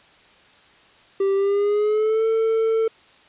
triangle tone with pitch glide, 391.5 to 447.1 Hz, G4 to A4, -2 to +28 cents, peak -15 dBFS, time 1.2-2.88 s, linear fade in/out 5 ms, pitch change +230 cents, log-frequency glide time 1.35-2.25 s, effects white hiss -52 dBFS RMS until 3.28 s + resampled to 8000 Hz

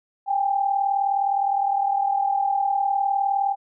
sine tone pair together, 791 / 830.6 Hz, G5 / G#5, +15 / 0 cents, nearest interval minor second, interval 85 cents, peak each -20 / -26 dBFS, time 0.26-3.56 s, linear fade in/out 50 ms, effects none

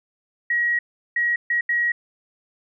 sine tone bursts at uneven times, 1903 Hz, A#6, 35 cents sharp, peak -18 dBFS, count 4, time 0.5-0.79 / 1.16-1.36 / 1.5-1.61 / 1.69-1.92 s, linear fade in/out 5 ms, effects none

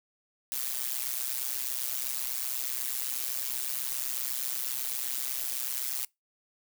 blue noise with amplitude modulation, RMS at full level -29 dBFS, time 0.52-6.05 s, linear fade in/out 0 ms, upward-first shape sine, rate 128 Hz, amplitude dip 95%, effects noise-tail reverb RT60 0.2 s tail -25 dB re dry

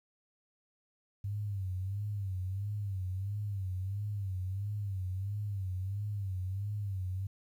sine tone with vibrato, 98 Hz, G2, in tune, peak -33 dBFS, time 1.24-7.27 s, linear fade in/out 5 ms, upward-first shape sine, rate 1.5 Hz, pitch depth 110 cents each way, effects 11-bit

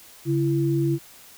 sine tone pair together, 140.67 / 335 Hz, C#3 / E4, +26 / +28 cents, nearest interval octave + minor third, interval 1502 cents, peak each -22 dBFS, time 0.25-0.99 s, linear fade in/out 50 ms, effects white hiss -48 dBFS RMS until 1.37 s

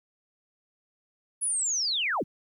sine linear sweep, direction down, 10460 to 69.3 Hz, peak -25 dBFS, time 1.41-2.24 s, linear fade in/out 20 ms, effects 11-bit

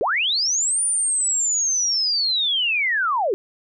sine linear two-way sweep, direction up then down, 349.7 to 9460 to 349.7 Hz, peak -18 dBFS, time 0.01-3.34 s, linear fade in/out 0 ms, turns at 0.83 s, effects none

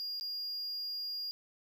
triangle tone with dropouts, 4830 Hz, D8, 48 cents sharp, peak -35 dBFS, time 0-1.31 s, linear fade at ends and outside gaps 0 ms, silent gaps 0.198-0.21 s, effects none

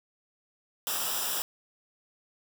white noise with comb filter, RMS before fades -31 dBFS, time 0.87-1.42 s, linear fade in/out 0 ms, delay 0.46 ms, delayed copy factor -0.75, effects none

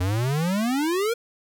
square exponential sweep, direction up, 87.31 to 481.6 Hz, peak -22 dBFS, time 0-1.14 s, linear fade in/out 10 ms, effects none

